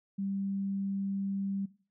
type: tone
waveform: sine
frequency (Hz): 196.4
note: G3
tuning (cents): +4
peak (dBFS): -31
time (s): 0.18-1.66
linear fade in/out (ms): 10
effects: noise-tail reverb RT60 0.4 s tail -19 dB re dry